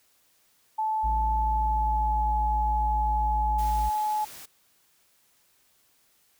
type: tone with pitch glide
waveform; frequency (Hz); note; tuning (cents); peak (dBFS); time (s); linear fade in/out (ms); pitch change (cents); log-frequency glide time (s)
sine; 871 to 851.1; A5 to G#5; -18 to +42; -24; 0.78-4.25; 10; -40; 1.29-2.34
type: tone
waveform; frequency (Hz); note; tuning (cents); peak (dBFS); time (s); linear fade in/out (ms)
triangle; 56.2; A1; +37; -24; 1.03-3.9; 20
type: noise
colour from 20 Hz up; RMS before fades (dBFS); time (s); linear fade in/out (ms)
white; -44; 3.58-4.46; 10
effects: white hiss -65 dBFS RMS until 6.39 s